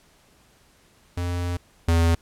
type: tone pair in turn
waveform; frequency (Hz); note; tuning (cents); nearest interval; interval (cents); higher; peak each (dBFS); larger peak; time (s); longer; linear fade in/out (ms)
square; 88 / 83.59; F2 / E2; +14 / +25; minor second; 89; first; -25 / -17; second; 1.17-1.57 / 1.88-2.15; first; 5
effects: pink hiss -58 dBFS RMS until 2.21 s + low-pass 12000 Hz 12 dB/octave